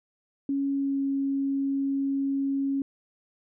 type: tone with pitch glide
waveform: sine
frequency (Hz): 277.2 to 274.8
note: C#4 to C#4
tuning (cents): 0 to -15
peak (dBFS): -24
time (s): 0.49-2.82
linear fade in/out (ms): 2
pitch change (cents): -15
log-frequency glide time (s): 0.72-1.02
effects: none